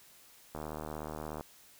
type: click train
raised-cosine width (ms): 1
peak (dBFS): -26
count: 67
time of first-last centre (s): 0.55-1.409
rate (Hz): 76.8
effects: white hiss -59 dBFS RMS until 1.79 s